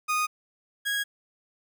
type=tone pair in turn; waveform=30% pulse; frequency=1238 / 1648.4 Hz; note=D#6 / G#6; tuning=-9 / -13 cents; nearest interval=perfect fourth; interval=496 cents; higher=second; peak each=-21 / -23 dBFS; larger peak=first; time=0.08-0.27 / 0.85-1.04 s; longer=neither; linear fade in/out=20 ms; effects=none